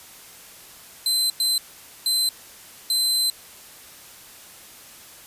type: tone bursts at uneven times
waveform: sawtooth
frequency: 4070 Hz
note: C8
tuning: 49 cents flat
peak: -16 dBFS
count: 4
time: 1.06-1.3 / 1.4-1.58 / 2.06-2.29 / 2.9-3.3 s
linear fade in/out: 2 ms
effects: white hiss -45 dBFS RMS until 5.26 s + resampled to 32000 Hz